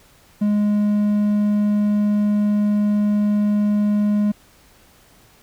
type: tone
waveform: triangle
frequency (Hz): 207.7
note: G#3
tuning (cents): 0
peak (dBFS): -13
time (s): 0.41-4.32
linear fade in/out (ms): 10
effects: pink hiss -52 dBFS RMS until 5.42 s